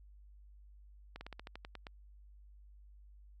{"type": "slowing click train", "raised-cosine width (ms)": 0.3, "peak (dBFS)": -30, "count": 10, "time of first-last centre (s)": [1.16, 1.868], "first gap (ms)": 50, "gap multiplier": 1.11, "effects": ["added 50 Hz sine -55 dBFS peak until 3.4 s"]}